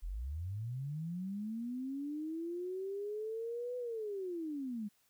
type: linear two-way sweep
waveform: sine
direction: up then down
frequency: 36.71 to 499.5 to 199.7 Hz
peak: -37 dBFS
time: 0.02-4.89 s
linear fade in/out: 20 ms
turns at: 3.77 s
effects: white hiss -73 dBFS RMS until 5.09 s